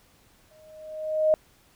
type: tone with exponential growth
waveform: sine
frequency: 622.3 Hz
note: D#5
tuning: in tune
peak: -15 dBFS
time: 0.51-1.34 s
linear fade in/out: 0 ms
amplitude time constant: 180 ms
effects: pink hiss -60 dBFS RMS until 1.75 s

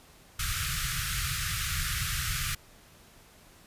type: band-stop noise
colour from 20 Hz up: pink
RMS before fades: -31 dBFS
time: 0.39-2.55 s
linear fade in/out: 5 ms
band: 160 to 1200 Hz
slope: 96 dB/octave
effects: pink hiss -56 dBFS RMS until 3.66 s + resampled to 32000 Hz

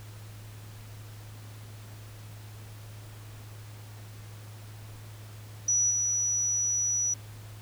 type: tone with level steps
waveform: sine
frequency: 5880 Hz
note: F#8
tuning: 12 cents flat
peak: -22 / -25 dBFS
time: 5.68-7.14 s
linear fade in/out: 5 ms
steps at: 5.9 s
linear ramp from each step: 10 ms
effects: added 106 Hz sine -43 dBFS peak until 7.61 s + pink hiss -52 dBFS RMS until 7.61 s

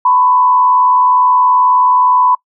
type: tone with frequency modulation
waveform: sine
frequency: 1000 Hz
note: B5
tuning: 21 cents sharp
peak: -7 dBFS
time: 0.05-2.35 s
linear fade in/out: 5 ms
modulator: 81.1 Hz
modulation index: 0.56
effects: noise-tail reverb RT60 0.1 s tail -23 dB re dry

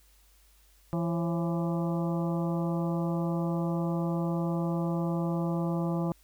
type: harmonic tone with a mistuned harmonic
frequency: 168.3 Hz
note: E3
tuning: 36 cents sharp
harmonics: 1 / 2 / 3 / 4 / 5 / 6 / 7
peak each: -28 / -34 / -38 / -40 / -42 / -44 / -45 dBFS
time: 0.93-6.12 s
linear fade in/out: 0 ms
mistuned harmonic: 3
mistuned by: +100 cents
effects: added 50 Hz sine -60 dBFS peak until 6.23 s + white hiss -64 dBFS RMS until 6.23 s

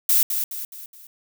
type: noise with echo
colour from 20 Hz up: violet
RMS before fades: -17 dBFS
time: 0.09-0.23 s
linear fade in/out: 2 ms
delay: 210 ms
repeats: 4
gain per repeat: -7 dB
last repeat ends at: 1.07 s
effects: none

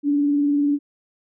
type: tone with vibrato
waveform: sine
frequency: 288.3 Hz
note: D4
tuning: 32 cents flat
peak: -16 dBFS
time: 0.03-0.79 s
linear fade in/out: 50 ms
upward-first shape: sine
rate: 20 Hz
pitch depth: 32 cents each way
effects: none

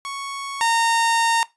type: tone pair in turn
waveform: sawtooth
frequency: 1108.7 / 919.9 Hz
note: C#6 / A#5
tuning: 0 / -23 cents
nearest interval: minor third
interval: 323 cents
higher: first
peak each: -24 / -13 dBFS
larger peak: second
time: 0.05-0.61 / 0.61-1.43 s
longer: second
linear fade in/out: 0 ms
effects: noise-tail reverb RT60 0.2 s tail -18 dB re dry + resampled to 24000 Hz

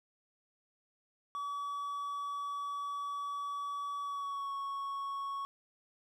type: tone with pitch glide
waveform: triangle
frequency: 1141 to 1107.9 Hz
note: C#6 to C#6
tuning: +50 to -1 cents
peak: -34 dBFS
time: 1.35-5.45 s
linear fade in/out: 0 ms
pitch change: -51 cents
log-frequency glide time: 4.02-4.53 s
effects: none

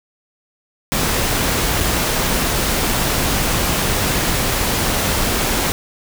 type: noise with dropouts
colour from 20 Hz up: pink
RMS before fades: -18 dBFS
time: 0.92-5.72 s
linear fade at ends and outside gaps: 0 ms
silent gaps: 1.804-1.808 s
effects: none

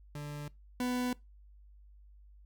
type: tone pair in turn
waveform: 40% pulse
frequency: 146.83 / 248.6 Hz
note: D3 / B3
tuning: 0 / +12 cents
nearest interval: major sixth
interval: 912 cents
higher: second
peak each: -38 / -30 dBFS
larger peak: second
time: 0.15-0.48 / 0.8-1.13 s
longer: neither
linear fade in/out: 2 ms
effects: noise-tail reverb RT60 0.2 s tail -21 dB re dry + added 50 Hz sine -54 dBFS peak until 2.45 s

